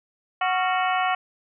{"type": "harmonic tone with a mistuned harmonic", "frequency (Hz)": 370, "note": "F#4", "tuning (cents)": 0, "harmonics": [2, 3, 4, 5, 6, 7, 8], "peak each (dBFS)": [-23, -27, -29, -31, -33, -34, -35], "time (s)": [0.41, 1.15], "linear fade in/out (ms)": 5, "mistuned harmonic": 4, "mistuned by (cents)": -120, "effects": []}